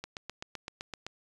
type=click train; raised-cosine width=0.2 ms; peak=-21 dBFS; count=9; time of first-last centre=0.04-1.066 s; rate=7.8 Hz; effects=resampled to 24000 Hz